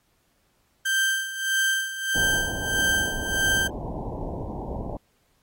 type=tone with tremolo; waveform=35% pulse; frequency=1568 Hz; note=G6; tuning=in tune; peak=-18 dBFS; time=0.85-3.68 s; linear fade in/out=10 ms; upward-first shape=sine; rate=1.6 Hz; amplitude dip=75%
type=low-pass noise; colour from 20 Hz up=pink; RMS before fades=-32 dBFS; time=2.15-4.97 s; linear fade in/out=2 ms; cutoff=970 Hz; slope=96 dB/octave
effects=pink hiss -68 dBFS RMS until 5.42 s + AAC 48 kbps